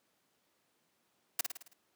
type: noise with echo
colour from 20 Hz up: white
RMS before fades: -30 dBFS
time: 1.39-1.41 s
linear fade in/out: 5 ms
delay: 54 ms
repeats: 6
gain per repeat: -5 dB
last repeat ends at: 1.734 s
effects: pink hiss -75 dBFS RMS until 1.95 s + high-pass 200 Hz 12 dB/octave